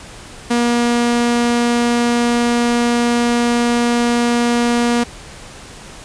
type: tone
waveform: sawtooth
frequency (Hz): 238.4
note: A#3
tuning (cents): +39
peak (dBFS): -9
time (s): 0.5-5.04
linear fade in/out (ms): 10
effects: pink hiss -36 dBFS RMS until 6.04 s + resampled to 22050 Hz